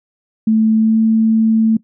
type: tone with pitch glide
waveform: sine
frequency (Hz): 220 to 222.2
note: A3 to A3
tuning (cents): 0 to +17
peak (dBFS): -9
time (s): 0.47-1.77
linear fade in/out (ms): 5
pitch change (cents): +17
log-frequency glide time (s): 0.77-0.99
effects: noise-tail reverb RT60 0.1 s tail -19 dB re dry